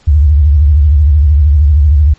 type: tone with vibrato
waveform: sine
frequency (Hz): 73.6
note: D2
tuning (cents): +4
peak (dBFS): -3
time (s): 0.07-2.14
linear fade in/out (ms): 10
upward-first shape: triangle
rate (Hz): 13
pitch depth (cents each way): 180
effects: pink hiss -47 dBFS RMS until 2.18 s + MP3 32 kbps